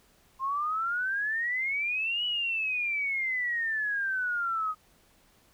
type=exponential two-way sweep; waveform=sine; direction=up then down; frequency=1050 to 2960 to 1245 Hz; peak=-27 dBFS; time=0.39-4.75 s; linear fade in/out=50 ms; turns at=2.25 s; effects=pink hiss -63 dBFS RMS until 5.53 s